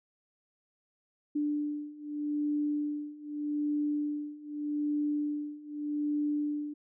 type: beating tone pair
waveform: sine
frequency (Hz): 294.9 / 295.72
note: D4 / D4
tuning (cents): +7 / +12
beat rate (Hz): 0.82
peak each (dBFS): -34 / -32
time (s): 1.35-6.74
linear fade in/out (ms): 10
effects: none